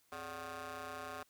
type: ring-modulated tone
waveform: 15% pulse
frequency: 163.2 Hz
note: E3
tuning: 17 cents flat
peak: -34 dBFS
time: 0.12-1.23 s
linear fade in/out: 2 ms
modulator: 913 Hz
effects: white hiss -72 dBFS RMS until 1.29 s